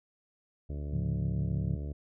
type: harmonic tone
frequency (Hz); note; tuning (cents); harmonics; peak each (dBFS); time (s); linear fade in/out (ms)
72.6; D2; -19; 1 / 2 / 3 / 4 / 5 / 6 / 7 / 8 / 9; -35 / -41 / -50 / -48 / -52 / -52 / -57 / -56 / -59; 0.69-1.93; 10
type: chord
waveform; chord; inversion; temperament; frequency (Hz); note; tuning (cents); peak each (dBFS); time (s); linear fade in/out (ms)
sine; A augmented; none; equal with one note detuned; 107.8 / 138.59 / 174.61; A2 / C#3 / E#3; -35 / 0 / 0; -34; 0.93-1.76; 5
effects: none